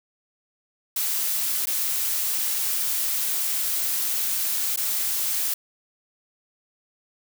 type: noise with dropouts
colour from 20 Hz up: blue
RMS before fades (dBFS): -25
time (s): 0.96-5.54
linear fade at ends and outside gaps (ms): 5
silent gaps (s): 1.657-1.67 / 4.762-4.773
effects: none